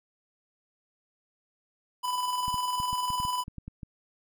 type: tone with tremolo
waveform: square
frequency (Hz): 996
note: B5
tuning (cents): +14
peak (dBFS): -27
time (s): 2.03-3.44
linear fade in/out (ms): 20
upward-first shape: square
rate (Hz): 20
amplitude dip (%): 35
type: clicks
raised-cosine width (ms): 5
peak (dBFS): -27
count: 11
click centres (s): 2.481 / 2.543 / 2.801 / 2.93 / 3.103 / 3.201 / 3.251 / 3.481 / 3.583 / 3.68 / 3.832
effects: none